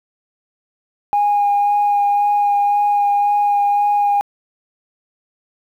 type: tone with vibrato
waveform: sine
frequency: 818 Hz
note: G#5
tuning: 26 cents flat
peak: -11 dBFS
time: 1.13-4.21 s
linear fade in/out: 0 ms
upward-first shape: sine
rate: 1.9 Hz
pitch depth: 11 cents each way
effects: tanh soft clip ceiling -9 dBFS + 8-bit